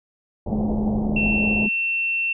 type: low-pass noise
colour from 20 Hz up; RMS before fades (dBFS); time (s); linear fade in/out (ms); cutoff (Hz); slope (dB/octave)
pink; -27; 0.46-1.67; 10; 820; 48
type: tone with vibrato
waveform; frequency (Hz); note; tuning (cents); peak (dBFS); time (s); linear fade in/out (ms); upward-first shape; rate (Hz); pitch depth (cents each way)
sine; 212.6; G#3; +41; -21; 0.51-1.69; 10; sine; 16; 11
type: tone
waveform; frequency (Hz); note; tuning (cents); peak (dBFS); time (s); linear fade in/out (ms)
sine; 2700; E7; +41; -20; 1.16-2.33; 5
effects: none